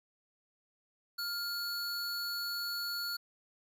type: tone pair together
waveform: square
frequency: 1400 / 4419 Hz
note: F6 / C#8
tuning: +4 / -6 cents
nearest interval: octave + minor sixth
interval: 1990 cents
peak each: -40 / -37 dBFS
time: 1.18-3.17 s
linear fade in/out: 10 ms
effects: none